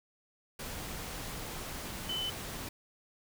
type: tone in noise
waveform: sine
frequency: 3029 Hz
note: F#7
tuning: 40 cents sharp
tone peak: -33 dBFS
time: 2.09-2.3 s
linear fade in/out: 5 ms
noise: pink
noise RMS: -41 dBFS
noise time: 0.59-2.69 s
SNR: +5 dB
effects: none